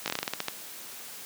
slowing click train, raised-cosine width 0.2 ms, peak -11 dBFS, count 11, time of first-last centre 0.06-0.483 s, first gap 18 ms, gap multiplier 1.18, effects white hiss -43 dBFS RMS until 1.25 s + high-pass 150 Hz 12 dB/octave

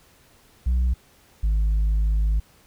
sine tone pair in turn, 61.74 / 52.59 Hz, B1 / G#1, 0 / +22 cents, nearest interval minor third, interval 278 cents, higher first, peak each -15 dBFS, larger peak neither, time 0.66-0.94 / 1.43-2.4 s, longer second, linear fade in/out 10 ms, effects tanh soft clip ceiling -17 dBFS + pink hiss -56 dBFS RMS until 2.66 s

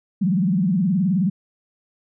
sine tone with vibrato, 185 Hz, F#3, in tune, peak -16 dBFS, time 0.21-1.3 s, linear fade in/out 10 ms, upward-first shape sine, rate 19 Hz, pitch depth 210 cents each way, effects none

